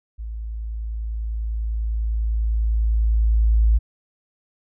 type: tone with level ramp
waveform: sine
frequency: 55 Hz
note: A1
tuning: in tune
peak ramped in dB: -28 to -12 dBFS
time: 0.18-3.79 s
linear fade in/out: 20 ms
effects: none